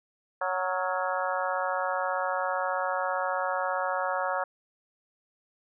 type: harmonic tone with a mistuned harmonic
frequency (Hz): 185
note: F#3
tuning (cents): 0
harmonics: 3 / 4 / 5 / 6 / 7 / 8 / 9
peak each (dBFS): -32 / -33 / -34 / -35 / -35 / -36 / -37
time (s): 0.41-4.44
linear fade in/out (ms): 5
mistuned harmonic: 8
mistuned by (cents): -80
effects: none